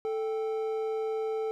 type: tone pair together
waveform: triangle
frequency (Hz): 440 / 784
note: A4 / G5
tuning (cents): 0 / 0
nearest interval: minor seventh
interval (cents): 1000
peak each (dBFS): -27 / -38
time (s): 0.05-1.51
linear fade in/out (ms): 0
effects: none